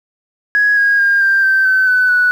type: tone with pitch steps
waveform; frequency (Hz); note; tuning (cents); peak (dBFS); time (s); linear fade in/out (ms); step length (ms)
sine; 1668 / 1639.3 / 1611.2 / 1583.5 / 1556.3 / 1529.6 / 1503.3 / 1477.5; G#6 / G#6 / G6 / G6 / G6 / G6 / F#6 / F#6; +7 / -23 / +47 / +17 / -13 / -43 / +27 / -3; -8; 0.55-2.31; 0; 220
effects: tanh soft clip ceiling -4 dBFS + 7-bit